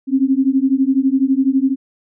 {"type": "beating tone pair", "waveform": "sine", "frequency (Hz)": [261.6, 273.6], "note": ["C4", "C#4"], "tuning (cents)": [0, -23], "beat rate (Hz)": 12, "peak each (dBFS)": -15, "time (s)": [0.07, 1.76], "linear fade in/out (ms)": 50, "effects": []}